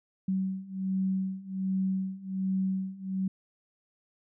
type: beating tone pair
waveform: sine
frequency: 189.2 / 190.5 Hz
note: F#3 / G3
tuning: +39 / -49 cents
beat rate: 1.3 Hz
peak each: -32 / -30 dBFS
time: 0.28-3.28 s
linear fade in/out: 5 ms
effects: none